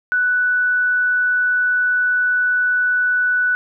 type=tone; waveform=sine; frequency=1485 Hz; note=F#6; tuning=6 cents sharp; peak=-14 dBFS; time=0.12-3.55 s; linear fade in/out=0 ms; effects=none